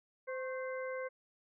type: harmonic tone with a mistuned harmonic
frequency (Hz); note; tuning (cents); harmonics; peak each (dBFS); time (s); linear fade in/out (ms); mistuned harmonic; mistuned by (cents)
517; C5; -21; 1 / 2 / 3 / 4; -38 / -47 / -47 / -48; 0.27-1.09; 20; 2; +69
effects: none